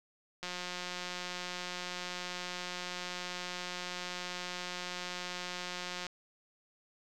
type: click train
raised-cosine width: 0.2 ms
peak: -22 dBFS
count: 1010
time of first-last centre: 0.43-6.067 s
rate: 179 Hz
effects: none